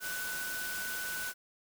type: tone in noise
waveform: sine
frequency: 1494 Hz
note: F#6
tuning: 16 cents sharp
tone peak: -37 dBFS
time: 0-1.34 s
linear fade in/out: 50 ms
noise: white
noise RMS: -40 dBFS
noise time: 0-1.34 s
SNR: 0 dB
effects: none